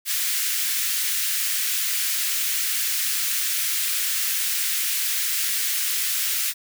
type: high-pass noise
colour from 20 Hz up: white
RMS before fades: -24 dBFS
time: 0.05-6.54 s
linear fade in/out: 50 ms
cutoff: 1600 Hz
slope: 24 dB/octave
effects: none